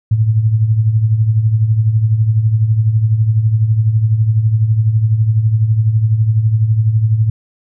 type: tone with tremolo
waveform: sine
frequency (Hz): 110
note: A2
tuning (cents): 0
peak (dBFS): -6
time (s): 0.11-7.3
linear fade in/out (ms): 5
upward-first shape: triangle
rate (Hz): 12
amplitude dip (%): 70
effects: none